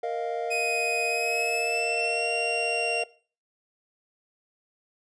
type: chord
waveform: triangle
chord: Bb suspended fourth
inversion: none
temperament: equal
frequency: 466.2 / 622.3 / 698.5 Hz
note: Bb4 / Eb5 / F5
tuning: 0 / 0 / 0 cents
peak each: -29 / -32 / -29 dBFS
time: 0.03-3.04 s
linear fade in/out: 5 ms
type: tone with pitch glide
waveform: 40% pulse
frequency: 2501 to 2759 Hz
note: D#7 to F7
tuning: +8 to -22 cents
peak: -26 dBFS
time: 0.5-3.04 s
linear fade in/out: 20 ms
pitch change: +170 cents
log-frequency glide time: 1.06-2.3 s
effects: noise-tail reverb RT60 0.4 s tail -19 dB re dry + resampled to 22050 Hz